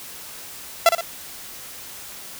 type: tone with echo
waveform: sawtooth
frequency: 675 Hz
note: E5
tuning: 41 cents sharp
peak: -6 dBFS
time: 0.86-0.89 s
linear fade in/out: 2 ms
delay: 60 ms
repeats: 2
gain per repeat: -7 dB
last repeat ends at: 1.01 s
effects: white hiss -38 dBFS RMS until 2.39 s